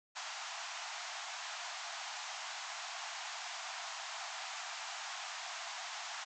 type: band-pass noise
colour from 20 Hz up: pink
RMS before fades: -44 dBFS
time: 0.15-6.25 s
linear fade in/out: 20 ms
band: 660 to 7500 Hz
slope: 96 dB/octave
effects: none